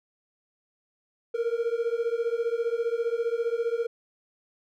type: beating tone pair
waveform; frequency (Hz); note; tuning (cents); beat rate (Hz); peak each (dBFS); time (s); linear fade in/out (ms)
triangle; 458.8 / 473.8; A#4 / A#4; -28 / +28; 15; -26 / -26; 1.34-3.87; 10
effects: none